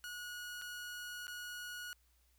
sawtooth tone with dropouts, 1454 Hz, F#6, 31 cents flat, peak -40 dBFS, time 0.04-1.93 s, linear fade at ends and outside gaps 0 ms, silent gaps 0.615-0.62 / 1.269-1.28 s, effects added 60 Hz sine -70 dBFS peak until 2.38 s + white hiss -75 dBFS RMS until 2.38 s

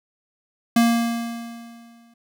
square tone with exponential decay, 233.1 Hz, A#3, in tune, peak -13 dBFS, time 0.76-2.14 s, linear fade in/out 5 ms, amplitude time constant 300 ms, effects none

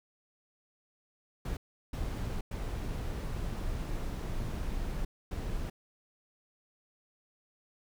brown noise bursts at uneven times, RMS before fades -35 dBFS, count 4, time 1.45-1.57 / 1.93-2.41 / 2.51-5.05 / 5.31-5.7 s, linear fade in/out 5 ms, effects none

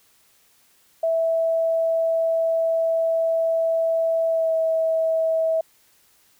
sine tone with pitch glide, 656 to 647.7 Hz, E5 to E5, -9 to -31 cents, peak -18 dBFS, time 1.03-5.61 s, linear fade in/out 5 ms, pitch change -22 cents, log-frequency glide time 4.28-4.53 s, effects white hiss -59 dBFS RMS until 6.39 s

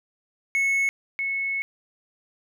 triangle / sine tone pair in turn, 2197 / 2197 Hz, C#7 / C#7, -16 / -16 cents, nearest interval unison, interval 0 cents, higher neither, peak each -18 / -24 dBFS, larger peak first, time 0.55-0.89 / 1.19-1.62 s, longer second, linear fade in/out 0 ms, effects none

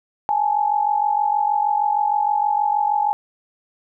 sine tone pair together, 827 / 873.4 Hz, G#5 / A5, -8 / -13 cents, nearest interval minor second, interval 95 cents, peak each -18 / -21 dBFS, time 0.29-3.13 s, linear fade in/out 0 ms, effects none

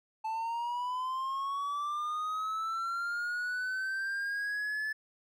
triangle linear sweep, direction up, 875 to 1740 Hz, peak -30 dBFS, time 0.24-4.93 s, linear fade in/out 10 ms, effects none

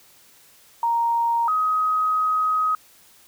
sine tone pair in turn, 932.3 / 1261.3 Hz, A#5 / D#6, 0 / +23 cents, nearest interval perfect fourth, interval 523 cents, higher second, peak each -18 dBFS, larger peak neither, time 0.83-1.48 / 1.48-2.75 s, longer second, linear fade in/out 2 ms, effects white hiss -53 dBFS RMS until 3.27 s

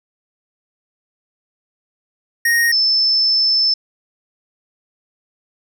square / sine tone pair in turn, 1864.7 / 5274 Hz, A#6 / E8, 0 / 0 cents, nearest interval octave + tritone, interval 1800 cents, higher second, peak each -13 / -12 dBFS, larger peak second, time 2.45-2.72 / 2.72-3.74 s, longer second, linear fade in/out 5 ms, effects none

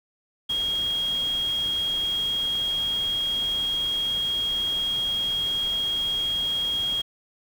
sine tone in noise, 3268 Hz, G#7, 29 cents flat, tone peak -23 dBFS, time 0.49-7.02 s, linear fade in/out 10 ms, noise pink, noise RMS -40 dBFS, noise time 0.49-7.02 s, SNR +14 dB, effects none

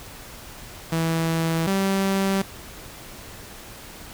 sawtooth tone pair in turn, 163.7 / 194.26 Hz, E3 / G3, -12 / -15 cents, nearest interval minor third, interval 297 cents, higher second, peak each -17 / -16 dBFS, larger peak second, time 0.92-1.67 / 1.67-2.42 s, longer neither, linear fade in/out 5 ms, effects pink hiss -41 dBFS RMS until 4.13 s

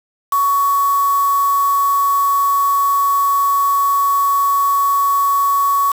sine tone with quantisation, 1119 Hz, C#6, 16 cents sharp, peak -12 dBFS, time 0.32-5.92 s, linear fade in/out 5 ms, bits 4, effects none

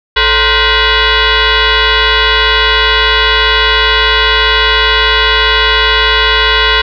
sine tone with frequency modulation, 933 Hz, A#5, 1 cent sharp, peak -6 dBFS, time 0.16-6.82 s, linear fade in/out 10 ms, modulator 495 Hz, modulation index 6.1, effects none

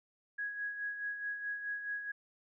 sine tone with tremolo, 1661.2 Hz, G#6, in tune, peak -34 dBFS, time 0.38-2.12 s, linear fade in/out 10 ms, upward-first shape sine, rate 4.7 Hz, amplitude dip 55%, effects none

